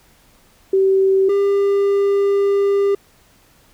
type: tone pair in turn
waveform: sine / triangle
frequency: 385.1 / 399.3 Hz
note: G4 / G4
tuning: -31 / +32 cents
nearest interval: minor second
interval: 63 cents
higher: second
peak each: -11 dBFS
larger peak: neither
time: 0.73-1.29 / 1.29-2.95 s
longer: second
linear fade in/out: 5 ms
effects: pink hiss -53 dBFS RMS until 3.73 s